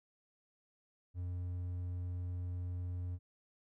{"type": "tone", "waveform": "triangle", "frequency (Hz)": 89.2, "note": "F2", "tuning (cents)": 37, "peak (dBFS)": -35, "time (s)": [1.14, 3.19], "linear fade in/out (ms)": 50, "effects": []}